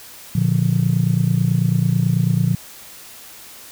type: chord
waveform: sine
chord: Bb major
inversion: none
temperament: just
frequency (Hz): 116.54 / 145.68 / 174.81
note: Bb2 / D3 / F3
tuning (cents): 0 / -14 / +2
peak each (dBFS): -18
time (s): 0.35-2.55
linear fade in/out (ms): 5
effects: tanh soft clip ceiling -6 dBFS + white hiss -40 dBFS RMS until 3.71 s